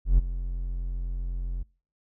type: tone with ADSR envelope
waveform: triangle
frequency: 43.92 Hz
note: F1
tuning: 11 cents sharp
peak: -11 dBFS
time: 0.05-1.63 s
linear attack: 130 ms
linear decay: 24 ms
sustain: -15 dB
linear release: 7 ms
effects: noise-tail reverb RT60 0.4 s tail -25 dB re dry